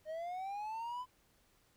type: linear sweep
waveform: triangle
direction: up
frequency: 611 to 1016 Hz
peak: -37 dBFS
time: 0.05-1.06 s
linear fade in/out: 50 ms
effects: pink hiss -71 dBFS RMS until 1.76 s